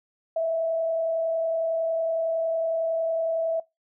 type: tone with frequency modulation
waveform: sine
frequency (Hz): 655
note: E5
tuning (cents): -11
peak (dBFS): -22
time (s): 0.36-3.6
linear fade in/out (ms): 5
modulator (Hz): 30.9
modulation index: 0.28
effects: noise-tail reverb RT60 0.2 s tail -22 dB re dry